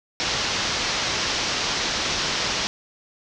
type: low-pass noise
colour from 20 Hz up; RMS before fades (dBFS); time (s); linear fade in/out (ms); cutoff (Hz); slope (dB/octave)
white; -25; 0.2-2.67; 0; 6100; 48
effects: none